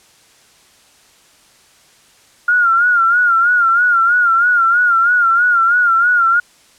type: tone with vibrato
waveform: sine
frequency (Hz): 1406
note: F6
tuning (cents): +11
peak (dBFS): -9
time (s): 2.48-6.4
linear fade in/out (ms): 5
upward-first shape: sine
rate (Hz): 3.1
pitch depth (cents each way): 81
effects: white hiss -49 dBFS RMS until 6.78 s + low-pass 9000 Hz 12 dB/octave